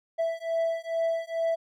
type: beating tone pair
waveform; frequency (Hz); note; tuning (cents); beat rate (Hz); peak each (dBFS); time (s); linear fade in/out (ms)
triangle; 659.3 / 661.6; E5 / E5; 0 / +6; 2.3; -27 / -27; 0.18-1.56; 20
effects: none